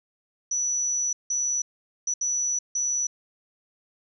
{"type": "tone bursts at uneven times", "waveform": "sine", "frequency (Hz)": 5920, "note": "F#8", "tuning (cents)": 0, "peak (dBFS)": -23, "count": 5, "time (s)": [[0.51, 1.13], [1.3, 1.62], [2.07, 2.14], [2.21, 2.59], [2.75, 3.07]], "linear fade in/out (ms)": 5, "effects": []}